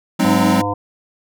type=chord; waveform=square; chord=Ab dominant seventh; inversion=third; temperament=equal; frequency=185 / 207.7 / 261.6 / 311.1 Hz; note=Gb3 / Ab3 / C4 / Eb4; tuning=0 / 0 / 0 / 0 cents; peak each=-19 / -19 / -19 / -21 dBFS; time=0.19-0.62 s; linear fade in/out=10 ms
type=harmonic tone; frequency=101.7 Hz; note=G#2; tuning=36 cents flat; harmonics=1 / 3 / 5 / 7 / 9 / 10; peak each=-25 / -25 / -25 / -25 / -25 / -25 dBFS; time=0.24-0.74 s; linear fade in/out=10 ms
effects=none